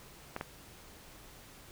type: clicks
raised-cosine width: 0.5 ms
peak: -21 dBFS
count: 2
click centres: 0.364 / 0.411 s
effects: pink hiss -54 dBFS RMS until 1.71 s